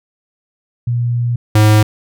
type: tone pair in turn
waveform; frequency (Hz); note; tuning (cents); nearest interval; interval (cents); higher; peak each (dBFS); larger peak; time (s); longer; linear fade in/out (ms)
sine / square; 120 / 106.91; B2 / A2; -49 / -49; major second; 200; first; -13 / -7; second; 0.87-1.36 / 1.55-1.83; first; 5
effects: none